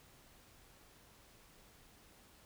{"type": "silence", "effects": ["pink hiss -63 dBFS RMS until 2.45 s"]}